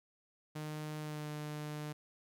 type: tone with pitch glide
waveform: sawtooth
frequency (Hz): 152.8 to 150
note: D#3 to D3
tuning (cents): -31 to +37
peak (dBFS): -36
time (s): 0.55-1.93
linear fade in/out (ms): 10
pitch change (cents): -32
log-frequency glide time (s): 1-1.27
effects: none